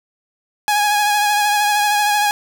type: tone with vibrato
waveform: sawtooth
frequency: 830.6 Hz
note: G#5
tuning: in tune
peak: -10 dBFS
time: 0.68-2.31 s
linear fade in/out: 0 ms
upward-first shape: triangle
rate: 13 Hz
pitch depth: 32 cents each way
effects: none